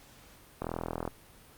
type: click train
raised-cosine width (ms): 1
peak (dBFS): -19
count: 20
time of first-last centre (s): 0.62-1.077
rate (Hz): 41.6
effects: pink hiss -56 dBFS RMS until 1.57 s + Opus 48 kbps